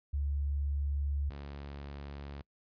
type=tone pair in turn; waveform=sine / sawtooth; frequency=71.1 / 70.83 Hz; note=C#2 / C#2; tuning=+45 / +38 cents; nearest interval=unison; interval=7 cents; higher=first; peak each=-30 / -38 dBFS; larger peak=first; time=0.13-1.3 / 1.3-2.42 s; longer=first; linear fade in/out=10 ms; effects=noise-tail reverb RT60 0.1 s tail -24 dB re dry + resampled to 11025 Hz